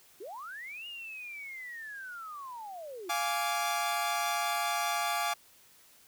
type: linear two-way sweep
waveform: sine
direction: up then down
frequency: 329.6 to 2878 to 329.6 Hz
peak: -40 dBFS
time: 0.2-3.1 s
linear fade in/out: 10 ms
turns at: 0.87 s
type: chord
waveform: sawtooth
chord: D diminished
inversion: first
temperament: equal with one note detuned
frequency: 698.5 / 830.6 / 1162.5 Hz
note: F5 / Ab5 / D6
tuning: 0 / 0 / -18 cents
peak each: -30 dBFS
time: 3.09-5.34 s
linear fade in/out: 10 ms
effects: white hiss -60 dBFS RMS until 6.07 s